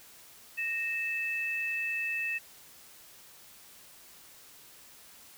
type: tone pair together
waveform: sine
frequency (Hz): 1856 / 2625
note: A#6 / E7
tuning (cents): -8 / -8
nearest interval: tritone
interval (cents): 600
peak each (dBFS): -36 / -31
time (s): 0.57-2.39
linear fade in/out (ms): 20
effects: white hiss -54 dBFS RMS until 5.37 s